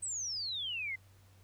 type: exponential sweep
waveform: sine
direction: down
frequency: 8380 to 2020 Hz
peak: -35 dBFS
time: 0.02-0.96 s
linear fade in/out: 10 ms
effects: added 96 Hz sine -59 dBFS peak until 1.43 s + pink hiss -67 dBFS RMS until 1.43 s